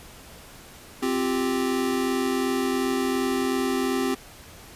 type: chord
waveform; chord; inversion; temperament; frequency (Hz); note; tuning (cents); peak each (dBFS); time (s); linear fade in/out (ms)
square; C suspended fourth; none; equal; 261.6 / 349.2 / 392; C4 / F4 / G4; 0 / 0 / 0; -26 / -31 / -28; 1.02-4.15; 10
effects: pink hiss -46 dBFS RMS until 4.75 s + resampled to 32000 Hz